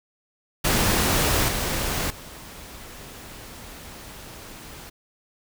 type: noise with level steps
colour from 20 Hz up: pink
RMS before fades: -21 / -26 / -41 dBFS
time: 0.64-4.9 s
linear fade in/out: 10 ms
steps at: 1.48 / 2.1 s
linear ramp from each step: 5 ms
effects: none